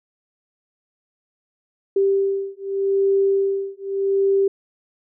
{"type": "beating tone pair", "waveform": "sine", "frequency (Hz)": [392, 392.83], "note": ["G4", "G4"], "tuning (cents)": [0, 4], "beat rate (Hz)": 0.83, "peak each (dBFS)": -20, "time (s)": [1.96, 4.48], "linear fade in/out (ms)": 5, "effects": []}